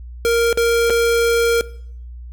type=tone with dropouts; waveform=square; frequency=466.2 Hz; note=A#4; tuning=in tune; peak=-14 dBFS; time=0.25-1.61 s; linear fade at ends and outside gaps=0 ms; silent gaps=0.528-0.574 / 0.898-0.904 s; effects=noise-tail reverb RT60 0.6 s tail -19 dB re dry + added 60 Hz sine -31 dBFS peak until 2.32 s